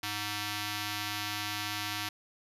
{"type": "ring-modulated tone", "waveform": "5% pulse", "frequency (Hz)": 415.3, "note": "G#4", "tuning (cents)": 0, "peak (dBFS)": -19, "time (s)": [0.03, 2.09], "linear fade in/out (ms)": 5, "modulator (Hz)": 517, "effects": ["resampled to 32000 Hz"]}